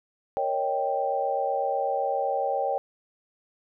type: chord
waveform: sine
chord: Eb dominant seventh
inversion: second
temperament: equal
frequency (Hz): 466.2 / 554.4 / 622.3 / 784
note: Bb4 / Db5 / Eb5 / G5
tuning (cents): 0 / 0 / 0 / 0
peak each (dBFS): -33 / -28 / -33 / -27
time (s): 0.37-2.78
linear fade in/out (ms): 0
effects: none